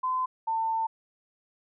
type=tone pair in turn; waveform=sine; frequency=1024 / 896.9 Hz; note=C6 / A5; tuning=-38 / +33 cents; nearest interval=major second; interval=229 cents; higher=first; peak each=-25 dBFS; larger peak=neither; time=0.03-0.26 / 0.47-0.87 s; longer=second; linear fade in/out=10 ms; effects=none